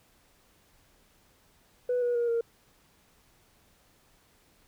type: tone with pitch steps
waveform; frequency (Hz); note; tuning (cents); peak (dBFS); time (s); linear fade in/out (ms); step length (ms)
sine; 493.9 / 484 / 474.3 / 464.8; B4 / B4 / A#4 / A#4; 0 / -35 / +30 / -5; -23; 1.89-2.41; 5; 130
effects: tanh soft clip ceiling -22 dBFS + pink hiss -64 dBFS RMS until 4.67 s